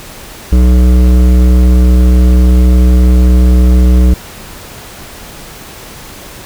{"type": "tone with hard clipping", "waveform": "sine", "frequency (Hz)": 61.8, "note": "B1", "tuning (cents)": 2, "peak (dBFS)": -5, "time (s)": [0.52, 4.14], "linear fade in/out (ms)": 5, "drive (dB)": 13, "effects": ["pink hiss -30 dBFS RMS until 6.45 s"]}